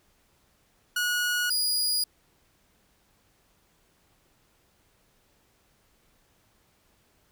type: tone pair in turn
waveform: sawtooth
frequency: 1455 / 4894 Hz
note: F#6 / D#8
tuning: -29 / -29 cents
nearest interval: octave + major sixth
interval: 2100 cents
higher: second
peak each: -21 dBFS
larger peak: neither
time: 0.96-1.5 / 1.5-2.04 s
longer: neither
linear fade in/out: 5 ms
effects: pink hiss -66 dBFS RMS until 7.31 s